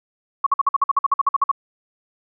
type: tone bursts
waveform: sine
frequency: 1108 Hz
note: C#6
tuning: 1 cent flat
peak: -12 dBFS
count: 15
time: 0.44-1.515 s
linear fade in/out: 5 ms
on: 25 ms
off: 50 ms
effects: none